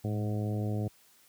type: harmonic tone with a mistuned harmonic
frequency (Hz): 105.1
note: G#2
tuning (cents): +21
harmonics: 1 / 2 / 3 / 4 / 5 / 6 / 7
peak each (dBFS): -30 / -36 / -40 / -42 / -44 / -46 / -47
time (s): 0.04-0.88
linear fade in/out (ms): 5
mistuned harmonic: 1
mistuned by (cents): +46
effects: white hiss -62 dBFS RMS until 1.28 s + high-pass 60 Hz 12 dB/octave